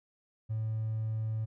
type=tone with hard clipping; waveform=triangle; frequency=110 Hz; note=A2; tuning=in tune; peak=-31 dBFS; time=0.49-1.46 s; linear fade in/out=20 ms; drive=4 dB; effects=none